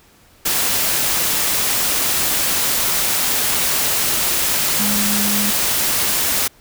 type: tone in noise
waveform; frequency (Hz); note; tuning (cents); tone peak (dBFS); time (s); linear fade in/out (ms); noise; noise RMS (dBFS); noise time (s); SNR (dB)
sine; 206.2; G#3; -12; -21; 4.79-5.51; 10; white; -18; 0.45-6.48; -6
effects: pink hiss -51 dBFS RMS until 6.6 s